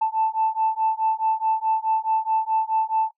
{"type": "beating tone pair", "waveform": "sine", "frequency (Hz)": [880, 884.7], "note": ["A5", "A5"], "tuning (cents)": [0, 9], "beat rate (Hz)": 4.7, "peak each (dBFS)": -22, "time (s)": [0.01, 3.11], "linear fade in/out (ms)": 10, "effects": ["noise-tail reverb RT60 0.1 s tail -22 dB re dry", "tanh soft clip ceiling -12 dBFS"]}